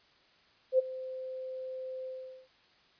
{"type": "tone with ADSR envelope", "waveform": "sine", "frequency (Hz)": 518, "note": "C5", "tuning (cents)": -17, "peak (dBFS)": -19, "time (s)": [0.72, 2.48], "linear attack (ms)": 67, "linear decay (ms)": 18, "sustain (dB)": -18, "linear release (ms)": 420, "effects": ["white hiss -64 dBFS RMS until 2.99 s", "resampled to 11025 Hz"]}